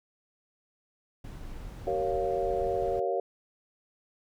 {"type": "noise", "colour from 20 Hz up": "brown", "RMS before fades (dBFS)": -41, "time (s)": [1.24, 3], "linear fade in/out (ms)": 5}
{"type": "chord", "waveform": "sine", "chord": "G half-diminished seventh", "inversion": "none", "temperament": "equal with one note detuned", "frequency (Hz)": [382.4, 466.2, 554.4, 698.5], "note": ["G4", "Bb4", "Db5", "F5"], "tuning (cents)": [-43, 0, 0, 0], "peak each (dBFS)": -32, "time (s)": [1.87, 3.2], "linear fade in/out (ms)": 2}
{"effects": []}